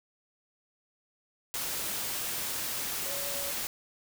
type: tone in noise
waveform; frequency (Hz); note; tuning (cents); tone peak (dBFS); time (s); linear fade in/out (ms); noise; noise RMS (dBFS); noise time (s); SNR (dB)
sine; 562; C#5; +24; -41; 3.06-3.51; 0; white; -34; 1.54-3.67; -10
effects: none